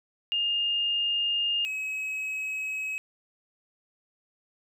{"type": "tone pair in turn", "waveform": ["sine", "triangle"], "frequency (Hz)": [2825, 2556], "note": ["F7", "D#7"], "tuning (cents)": [19, 46], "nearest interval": "major second", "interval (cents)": 173, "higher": "first", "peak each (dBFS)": [-24, -28], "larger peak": "first", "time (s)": [[0.32, 1.65], [1.65, 2.98]], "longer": "neither", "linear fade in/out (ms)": 0, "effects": []}